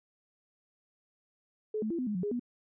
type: tone with pitch steps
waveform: sine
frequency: 429.6 / 216.9 / 337.5 / 253.1 / 209.1 / 179.9 / 412.6 / 242.8 Hz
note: A4 / A3 / E4 / B3 / G#3 / F#3 / G#4 / B3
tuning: -41 / -25 / +41 / +43 / +12 / -48 / -11 / -29 cents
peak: -30 dBFS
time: 1.74-2.396 s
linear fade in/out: 5 ms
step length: 82 ms
effects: none